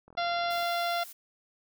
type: click train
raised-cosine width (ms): 1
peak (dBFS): -39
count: 24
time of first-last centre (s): 0.08-0.628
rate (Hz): 42
type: harmonic tone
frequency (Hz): 691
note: F5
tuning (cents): -19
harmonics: 1 / 2 / 3 / 4 / 5 / 6 / 7 / 8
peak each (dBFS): -29 / -34 / -39 / -43 / -39 / -42 / -46 / -47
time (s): 0.17-1.04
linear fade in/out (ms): 10
type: noise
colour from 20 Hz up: blue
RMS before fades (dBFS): -46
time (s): 0.5-1.13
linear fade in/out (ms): 10
effects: none